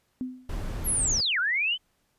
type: tone with exponential decay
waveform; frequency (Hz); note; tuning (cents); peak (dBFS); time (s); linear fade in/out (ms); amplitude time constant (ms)
sine; 254.5; C4; -48; -26; 0.21-0.58; 0; 80
type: noise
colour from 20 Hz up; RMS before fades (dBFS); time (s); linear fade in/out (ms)
brown; -32; 0.49-1.21; 5
type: linear two-way sweep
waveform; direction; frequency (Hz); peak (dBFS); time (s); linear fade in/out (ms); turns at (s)
sine; down then up; 11840 to 1366 to 3118; -23; 0.84-1.78; 50; 1.39
effects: pink hiss -71 dBFS RMS until 2.18 s + resampled to 32000 Hz